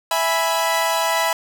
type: chord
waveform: sawtooth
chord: E major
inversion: none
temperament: equal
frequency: 659.3 / 830.6 / 987.8 Hz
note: E5 / G#5 / B5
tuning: 0 / 0 / 0 cents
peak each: -18 / -21 / -17 dBFS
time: 0.11-1.33 s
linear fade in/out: 2 ms
effects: none